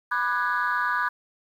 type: chord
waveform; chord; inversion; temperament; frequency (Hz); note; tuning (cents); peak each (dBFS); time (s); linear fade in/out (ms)
sine; G# half-diminished seventh; first; equal with one note detuned; 987.8 / 1197.3 / 1480 / 1661.2; B5 / D6 / F#6 / G#6; 0 / +33 / 0 / 0; -27; 0.11-1.09; 10
effects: tanh soft clip ceiling -16 dBFS + 9-bit